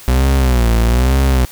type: tone with vibrato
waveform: 40% pulse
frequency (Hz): 61.74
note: B1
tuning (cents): 0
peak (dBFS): -9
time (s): 0.08-1.45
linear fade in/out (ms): 0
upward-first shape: sine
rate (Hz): 1.1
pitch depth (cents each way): 150
effects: white hiss -37 dBFS RMS until 1.51 s